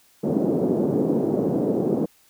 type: band-pass noise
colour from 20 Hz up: white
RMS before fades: -22 dBFS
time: 0.23-2.06 s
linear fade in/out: 10 ms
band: 160 to 450 Hz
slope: 24 dB/octave
effects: white hiss -58 dBFS RMS until 2.29 s